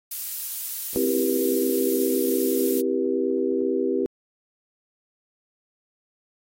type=noise; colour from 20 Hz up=violet; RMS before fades=-29 dBFS; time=0.11-2.81 s; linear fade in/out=5 ms
type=chord; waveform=sine; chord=C major seventh; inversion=none; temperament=equal with one note detuned; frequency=261.6 / 329.6 / 392 / 481.2 Hz; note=C4 / E4 / G4 / B4; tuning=0 / 0 / 0 / -45 cents; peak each=-27 / -28 / -24 / -28 dBFS; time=0.96-4.06 s; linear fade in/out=0 ms
effects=AAC 48 kbps